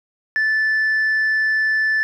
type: tone with tanh clipping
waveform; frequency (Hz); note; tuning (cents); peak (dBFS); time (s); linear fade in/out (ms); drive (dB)
sine; 1752; A6; -8; -16; 0.36-2.03; 0; 1
effects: none